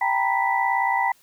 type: tone cluster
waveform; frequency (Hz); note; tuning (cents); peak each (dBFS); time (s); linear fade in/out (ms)
sine; 785 / 916 / 974 / 1977; G5 / A#5 / B5 / B6; +2 / -31 / -24 / +1; -24 / -24 / -26 / -25; 0.01-1.12; 5
effects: white hiss -58 dBFS RMS until 1.22 s